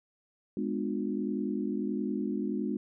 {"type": "chord", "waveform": "sine", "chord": "G# diminished seventh", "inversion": "none", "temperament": "just", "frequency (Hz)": [207.7, 249.2, 299, 358.8], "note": ["G#3", "B3", "D4", "F4"], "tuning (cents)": [0, 16, 31, 47], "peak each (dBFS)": [-33, -35, -35, -37], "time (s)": [0.57, 2.77], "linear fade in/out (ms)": 2, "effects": []}